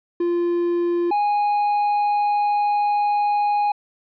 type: tone pair in turn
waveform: triangle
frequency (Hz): 346.5 / 826.1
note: F4 / G#5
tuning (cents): -14 / -9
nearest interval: octave + minor third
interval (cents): 1505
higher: second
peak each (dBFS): -16 / -15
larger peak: second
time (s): 0.2-1.11 / 1.11-3.72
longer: second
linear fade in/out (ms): 5
effects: resampled to 11025 Hz